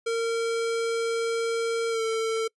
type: tone with pitch glide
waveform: square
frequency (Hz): 459.2 to 447.9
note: A#4 to A4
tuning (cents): -26 to +31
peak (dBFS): -25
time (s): 0.06-2.48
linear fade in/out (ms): 10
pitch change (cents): -43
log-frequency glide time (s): 1.9-2
effects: noise-tail reverb RT60 0.1 s tail -26 dB re dry + resampled to 22050 Hz